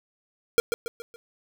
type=tone with echo; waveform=square; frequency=466.2 Hz; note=A#4; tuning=in tune; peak=-16 dBFS; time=0.58-0.6 s; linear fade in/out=0 ms; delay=140 ms; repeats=4; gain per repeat=-7 dB; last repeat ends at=1.16 s; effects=none